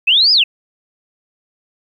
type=linear two-way sweep; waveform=sine; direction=up then down; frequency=2485 to 5140 to 2485 Hz; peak=-8 dBFS; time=0.07-0.44 s; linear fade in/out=10 ms; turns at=0.32 s; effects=8-bit

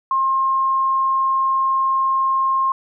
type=tone; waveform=sine; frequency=1066 Hz; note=C6; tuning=32 cents sharp; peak=-15 dBFS; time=0.11-2.72 s; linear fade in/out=2 ms; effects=none

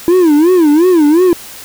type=tone with vibrato; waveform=triangle; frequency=328.8 Hz; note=E4; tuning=4 cents flat; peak=-3 dBFS; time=0.08-1.33 s; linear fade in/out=0 ms; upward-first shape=sine; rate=2.8 Hz; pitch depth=210 cents each way; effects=white hiss -31 dBFS RMS until 1.64 s

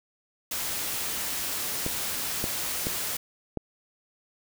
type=noise; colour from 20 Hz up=white; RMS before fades=-31 dBFS; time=0.51-3.17 s; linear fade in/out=5 ms
type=clicks; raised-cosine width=2 ms; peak=-16 dBFS; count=4; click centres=1.864 / 2.441 / 2.869 / 3.573 s
effects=none

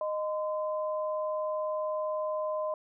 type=tone pair together; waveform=sine; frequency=617.9 / 1026 Hz; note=D#5 / C6; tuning=-12 / -34 cents; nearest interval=major sixth; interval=878 cents; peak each=-30 / -36 dBFS; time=0.01-2.74 s; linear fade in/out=2 ms; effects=none

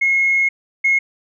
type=tone pair in turn; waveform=sine; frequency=2164 / 2164 Hz; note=C#7 / C#7; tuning=-42 / -42 cents; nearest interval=unison; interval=0 cents; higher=neither; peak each=-12 / -11 dBFS; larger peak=second; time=0.01-0.49 / 0.84-0.99 s; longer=first; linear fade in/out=10 ms; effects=tanh soft clip ceiling -7 dBFS

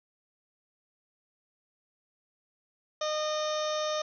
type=harmonic tone with a mistuned harmonic; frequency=612 Hz; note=D#5; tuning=29 cents flat; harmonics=1 / 2 / 3 / 4 / 5 / 6 / 7 / 8 / 9 / 10; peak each=-30 / -35 / -44 / -47 / -45 / -39 / -49 / -51 / -43 / -43 dBFS; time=3.01-4.02 s; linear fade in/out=5 ms; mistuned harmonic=8; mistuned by=+26 cents; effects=none

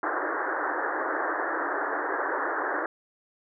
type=band-pass noise; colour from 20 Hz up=white; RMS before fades=-29 dBFS; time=0.03-2.86 s; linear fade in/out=2 ms; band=290 to 1800 Hz; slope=96 dB/octave; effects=none

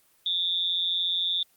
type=tone with amplitude modulation; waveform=sine; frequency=3567 Hz; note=A7; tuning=23 cents sharp; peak=-20 dBFS; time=0.26-1.43 s; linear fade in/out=2 ms; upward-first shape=sine; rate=177 Hz; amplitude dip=90%; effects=white hiss -63 dBFS RMS until 1.56 s + Opus 24 kbps

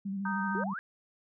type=tone with vibrato; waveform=sine; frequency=196 Hz; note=G3; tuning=in tune; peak=-32 dBFS; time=0.05-0.74 s; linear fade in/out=10 ms; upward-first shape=square; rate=13 Hz; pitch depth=30 cents each way
type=harmonic tone; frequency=310.6 Hz; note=D#4; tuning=3 cents flat; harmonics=3 / 4 / 5; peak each=-35 / -38 / -35 dBFS; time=0.25-0.64 s; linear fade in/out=5 ms
type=exponential sweep; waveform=sine; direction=up; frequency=349.2 to 1689 Hz; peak=-35 dBFS; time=0.55-0.79 s; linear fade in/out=0 ms
effects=none

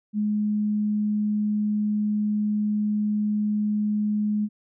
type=tone; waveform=sine; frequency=210 Hz; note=G#3; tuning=19 cents sharp; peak=-21 dBFS; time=0.13-4.49 s; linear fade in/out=50 ms; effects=none

